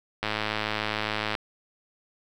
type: click train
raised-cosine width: 0.3 ms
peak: -11 dBFS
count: 121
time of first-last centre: 0.23-1.351 s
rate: 107 Hz
effects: 8-bit